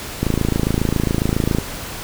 click train, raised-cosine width 3 ms, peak -4 dBFS, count 38, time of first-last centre 0.23-1.585 s, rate 27.3 Hz, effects pink hiss -30 dBFS RMS until 2.03 s

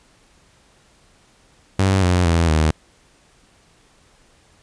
sawtooth tone with pitch steps, 96.2 / 89.76 / 83.75 / 78.14 Hz, G2 / F2 / E2 / D#2, -32 / +48 / +28 / +8 cents, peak -10 dBFS, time 1.79-2.71 s, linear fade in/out 5 ms, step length 230 ms, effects pink hiss -55 dBFS RMS until 4.62 s + resampled to 22050 Hz

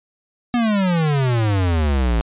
square exponential sweep, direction down, 246.9 to 54.4 Hz, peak -16 dBFS, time 0.54-2.21 s, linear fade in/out 0 ms, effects resampled to 8000 Hz

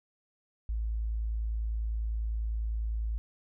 sine tone, 55 Hz, A1, in tune, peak -29 dBFS, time 0.69-3.18 s, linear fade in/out 0 ms, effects none

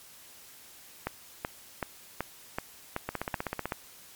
two click trains, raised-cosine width 0.5 ms, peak -15 / -16 dBFS, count 8 / 10, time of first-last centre 1.07-3.722 / 3.09-3.656 s, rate 2.64 / 15.9 Hz, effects white hiss -52 dBFS RMS until 4.15 s + MP3 96 kbps

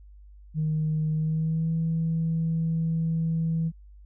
sine tone with pitch glide, 155.56 to 163.2 Hz, D#3 to E3, 0 to -17 cents, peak -22 dBFS, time 0.54-3.72 s, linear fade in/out 50 ms, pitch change +83 cents, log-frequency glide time 1.13-1.71 s, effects tanh soft clip ceiling -19 dBFS + added 50 Hz sine -46 dBFS peak until 4.05 s

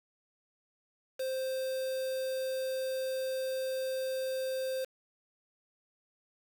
triangle tone with quantisation, 523.3 Hz, C5, in tune, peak -30 dBFS, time 1.19-4.85 s, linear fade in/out 10 ms, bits 7, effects none

